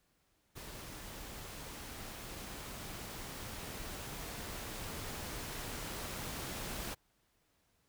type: noise with level ramp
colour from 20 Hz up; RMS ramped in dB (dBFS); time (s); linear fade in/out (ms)
pink; -48 to -41; 0.55-6.95; 20
effects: pink hiss -75 dBFS RMS until 7.88 s